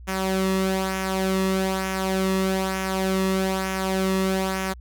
sawtooth tone with flanger, 190 Hz, F#3, 46 cents sharp, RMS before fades -24 dBFS, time 0.07-4.74 s, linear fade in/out 20 ms, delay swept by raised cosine 0.23 to 1.33 ms, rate 1.1 Hz, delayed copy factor -0.55, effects added 60 Hz sine -39 dBFS peak until 4.8 s

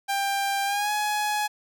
sawtooth tone with pitch glide, 793 to 840.2 Hz, G5 to G#5, +20 to +20 cents, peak -20 dBFS, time 0.08-1.48 s, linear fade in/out 20 ms, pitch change +100 cents, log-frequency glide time 0.65-0.91 s, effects none

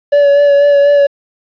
triangle tone with vibrato, 571 Hz, D5, 49 cents flat, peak -3 dBFS, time 0.12-1.07 s, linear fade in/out 10 ms, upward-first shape sine, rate 4.1 Hz, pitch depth 21 cents each way, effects resampled to 11025 Hz + 7-bit

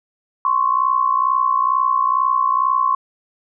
sine tone pair together, 1046.5 / 1108.7 Hz, C6 / C#6, 0 / 0 cents, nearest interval minor second, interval 100 cents, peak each -17 dBFS, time 0.45-2.95 s, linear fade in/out 2 ms, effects none

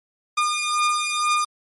sawtooth beating tone pair, 1212 / 1214.1 Hz, D#6 / D#6, -46 / -43 cents, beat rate 2.1 Hz, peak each -18 / -20 dBFS, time 0.37-1.45 s, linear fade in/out 10 ms, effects MP3 48 kbps

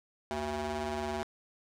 20% pulse ring-modulated tone, 146.83 Hz, D3, in tune, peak -25 dBFS, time 0.31-1.23 s, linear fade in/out 0 ms, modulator 523 Hz, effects low-pass 8000 Hz 12 dB/octave + 11-bit

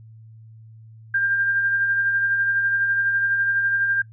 sine tone with tremolo, 1595 Hz, G6, 30 cents sharp, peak -17 dBFS, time 1.14-4.02 s, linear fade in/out 5 ms, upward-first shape sine, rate 12 Hz, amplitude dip 35%, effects noise-tail reverb RT60 0.1 s tail -18 dB re dry + added 111 Hz sine -42 dBFS peak until 4.12 s

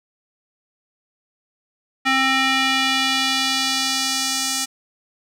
square tone with band-pass filter sweep, 265.4 Hz, C4, 25 cents sharp, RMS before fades -20 dBFS, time 2.05-4.66 s, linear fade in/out 20 ms, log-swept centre 2100 to 6900 Hz, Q 1.3, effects none

